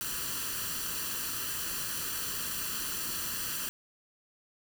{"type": "noise with comb filter", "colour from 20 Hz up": "white", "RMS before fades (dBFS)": -35, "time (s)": [0.01, 3.69], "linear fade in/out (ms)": 0, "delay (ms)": 0.68, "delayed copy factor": 0.7, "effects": []}